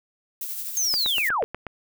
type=noise with tremolo; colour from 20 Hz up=violet; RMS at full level=-30 dBFS; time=0.41-1.29 s; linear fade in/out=2 ms; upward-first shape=triangle; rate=12 Hz; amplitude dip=45%
type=linear sweep; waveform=sine; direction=down; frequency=6500 to 392 Hz; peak=-21 dBFS; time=0.77-1.44 s; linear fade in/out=0 ms
type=click train; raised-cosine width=0.5 ms; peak=-17 dBFS; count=7; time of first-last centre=0.94-1.667 s; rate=8.25 Hz
effects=none